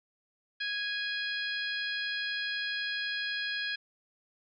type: harmonic tone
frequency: 828 Hz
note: G#5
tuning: 5 cents flat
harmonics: 2 / 3 / 4 / 5 / 6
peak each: -34 / -40 / -38 / -41 / -43 dBFS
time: 0.6-3.76 s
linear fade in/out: 10 ms
effects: none